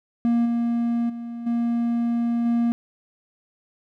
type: tone with level steps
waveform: triangle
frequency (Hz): 235.1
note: A#3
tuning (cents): +15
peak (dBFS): -15 / -18 / -28 / -18 / -16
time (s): 0.25-2.72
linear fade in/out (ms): 0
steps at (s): 0.45 / 1.09 / 1.46 / 2.45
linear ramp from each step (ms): 10
effects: none